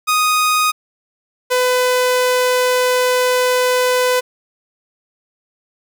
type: tone pair in turn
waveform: sawtooth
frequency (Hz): 1244.5 / 501.8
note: D#6 / B4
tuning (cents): 0 / +28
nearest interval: octave + major third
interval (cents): 1572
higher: first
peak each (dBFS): -9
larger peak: neither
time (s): 0.07-0.72 / 1.5-4.21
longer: second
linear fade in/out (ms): 20
effects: none